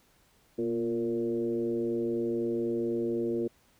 sine tone with frequency modulation, 350 Hz, F4, 4 cents sharp, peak -27 dBFS, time 0.58-3.48 s, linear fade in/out 10 ms, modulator 112 Hz, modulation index 1.1, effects pink hiss -65 dBFS RMS until 3.79 s

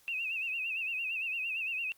sine tone with vibrato, 2637 Hz, E7, in tune, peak -32 dBFS, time 0.08-1.92 s, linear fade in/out 0 ms, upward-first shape sine, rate 8.8 Hz, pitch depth 96 cents each way, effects white hiss -64 dBFS RMS until 1.97 s + Opus 48 kbps

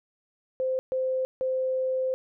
sine tone bursts at uneven times, 519 Hz, C5, 14 cents flat, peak -24 dBFS, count 3, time 0.6-0.79 / 0.92-1.25 / 1.41-2.14 s, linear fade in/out 0 ms, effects none

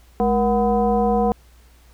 sine tone with frequency modulation, 474.8 Hz, A#4, 32 cents sharp, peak -15 dBFS, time 0.2-1.32 s, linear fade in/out 0 ms, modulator 265 Hz, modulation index 1.4, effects added 60 Hz sine -48 dBFS peak until 1.93 s + pink hiss -56 dBFS RMS until 1.93 s

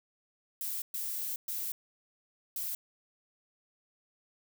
violet noise bursts at uneven times, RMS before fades -36 dBFS, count 4, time 0.61-0.82 / 0.94-1.36 / 1.48-1.72 / 2.56-2.75 s, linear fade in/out 2 ms, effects none

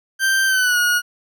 40% pulse tone with pitch glide, 1568 to 1446.2 Hz, G6 to F#6, 0 to -40 cents, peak -14 dBFS, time 0.19-1.02 s, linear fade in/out 50 ms, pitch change -140 cents, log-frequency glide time 0.46-0.78 s, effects none

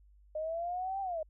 sine linear two-way sweep, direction up then down, 610 to 791 to 610 Hz, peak -33 dBFS, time 0.35-1.23 s, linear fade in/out 5 ms, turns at 1.01 s, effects added 50 Hz sine -58 dBFS peak until 1.29 s

